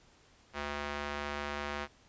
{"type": "tone with band-pass filter", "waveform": "square", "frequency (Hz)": 72.6, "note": "D2", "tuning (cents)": -19, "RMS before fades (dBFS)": -38, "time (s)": [0.53, 1.88], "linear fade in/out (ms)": 50, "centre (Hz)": 1600, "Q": 0.75, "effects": ["pink hiss -63 dBFS RMS until 2.08 s", "resampled to 16000 Hz"]}